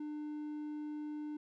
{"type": "tone", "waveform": "triangle", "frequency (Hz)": 300, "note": "D4", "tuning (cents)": 37, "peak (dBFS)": -37, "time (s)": [0, 1.37], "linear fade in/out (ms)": 5, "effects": []}